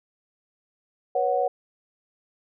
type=chord; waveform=sine; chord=B suspended second; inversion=none; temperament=equal with one note detuned; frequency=487.6 / 554.4 / 740 Hz; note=B4 / C#5 / F#5; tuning=-22 / 0 / 0 cents; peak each=-26 / -25 / -24 dBFS; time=1.15-1.48 s; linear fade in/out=5 ms; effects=none

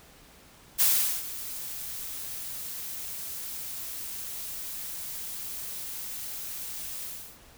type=noise with ADSR envelope; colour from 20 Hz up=blue; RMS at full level=-21 dBFS; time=0.78-7.39 s; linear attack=31 ms; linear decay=410 ms; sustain=-16 dB; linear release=330 ms; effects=pink hiss -54 dBFS RMS until 7.57 s

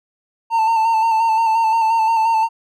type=tone with vibrato; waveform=triangle; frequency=898 Hz; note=A5; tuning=35 cents sharp; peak=-11 dBFS; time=0.5-2.49 s; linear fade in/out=50 ms; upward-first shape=square; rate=5.7 Hz; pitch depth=31 cents each way; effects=none

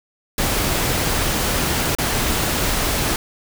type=noise with dropouts; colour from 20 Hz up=pink; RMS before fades=-20 dBFS; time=0.38-3.16 s; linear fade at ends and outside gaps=2 ms; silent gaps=1.951-1.985 s; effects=none

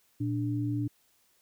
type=tone pair together; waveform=sine; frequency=117.16 / 293.7 Hz; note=A#2 / D4; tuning=+9 / 0 cents; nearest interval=octave + major third; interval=1591 cents; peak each=-30 / -31 dBFS; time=0.2-0.88 s; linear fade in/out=10 ms; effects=white hiss -68 dBFS RMS until 1.41 s

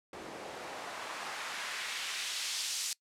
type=noise with band-pass filter sweep; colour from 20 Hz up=white; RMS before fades=-39 dBFS; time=0.13-2.93 s; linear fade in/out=2 ms; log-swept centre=350 to 6000 Hz; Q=0.93; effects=noise-tail reverb RT60 0.1 s tail -23 dB re dry + low-pass 11000 Hz 12 dB/octave

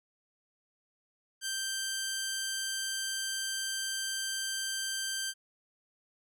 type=tone; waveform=10% pulse; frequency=1568 Hz; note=G6; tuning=in tune; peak=-24 dBFS; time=1.41-5.34 s; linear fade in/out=50 ms; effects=none

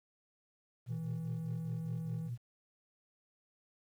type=tone with tremolo; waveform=sine; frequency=120 Hz; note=B2; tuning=49 cents flat; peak=-34 dBFS; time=0.86-2.38 s; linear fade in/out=50 ms; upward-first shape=triangle; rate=4.9 Hz; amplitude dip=90%
type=tone; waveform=triangle; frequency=162.7 Hz; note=E3; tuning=22 cents flat; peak=-35 dBFS; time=0.88-2.31 s; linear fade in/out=50 ms
effects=tanh soft clip ceiling -30 dBFS + 11-bit

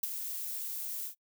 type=noise with ADSR envelope; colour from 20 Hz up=violet; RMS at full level=-30 dBFS; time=0.03-1.15 s; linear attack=4 ms; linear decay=21 ms; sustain=-8 dB; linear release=100 ms; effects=noise-tail reverb RT60 0.1 s tail -23 dB re dry

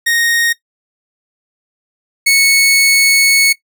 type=tone pair in turn; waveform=sawtooth; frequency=1862 / 2207 Hz; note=A#6 / C#7; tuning=-2 / -8 cents; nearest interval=minor third; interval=294 cents; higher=second; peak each=-8 / -4 dBFS; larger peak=second; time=0.06-0.53 / 2.26-3.53 s; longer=second; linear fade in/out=10 ms; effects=noise-tail reverb RT60 0.1 s tail -17 dB re dry

